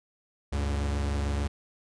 45% pulse tone pair together, 71.3 / 98 Hz, C#2 / G2, +49 / 0 cents, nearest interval tritone, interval 551 cents, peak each -27 / -35 dBFS, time 0.52-1.48 s, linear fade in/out 10 ms, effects resampled to 22050 Hz

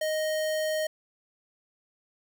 square tone, 622.3 Hz, D#5, in tune, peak -27 dBFS, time 0.01-0.87 s, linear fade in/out 5 ms, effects 10-bit

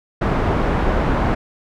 pink low-pass noise, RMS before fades -18 dBFS, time 0.21-1.35 s, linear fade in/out 10 ms, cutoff 1300 Hz, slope 12 dB/octave, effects none

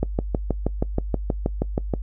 click train, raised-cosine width 2 ms, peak -8 dBFS, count 13, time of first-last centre 0.03-1.938 s, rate 6.29 Hz, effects noise-tail reverb RT60 0.1 s tail -22 dB re dry + added 50 Hz sine -26 dBFS peak until 2.02 s

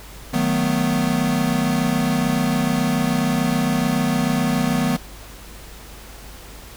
square chord, B dominant seventh, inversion first, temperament equal, 155.56 / 185 / 220 / 246.9 Hz, D#3 / F#3 / A3 / B3, 0 / 0 / 0 / 0 cents, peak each -25 / -25 / -25 / -22 dBFS, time 0.33-4.97 s, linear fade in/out 10 ms, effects added 50 Hz sine -40 dBFS peak until 6.76 s + pink hiss -41 dBFS RMS until 6.76 s

